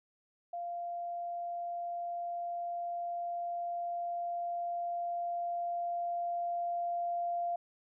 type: tone with level ramp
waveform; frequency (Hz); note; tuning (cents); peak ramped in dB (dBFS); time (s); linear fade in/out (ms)
sine; 694; F5; -11; -36 to -31; 0.53-7.56; 5
effects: none